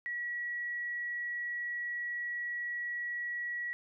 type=tone; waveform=sine; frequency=1926 Hz; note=B6; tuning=44 cents flat; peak=-34 dBFS; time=0.06-3.73 s; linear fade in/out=0 ms; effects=none